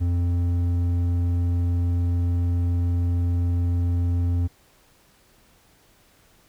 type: tone with hard clipping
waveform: sine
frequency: 87.31 Hz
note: F2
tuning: in tune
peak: -21 dBFS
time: 0-4.48 s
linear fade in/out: 20 ms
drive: 6 dB
effects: pink hiss -58 dBFS RMS until 6.48 s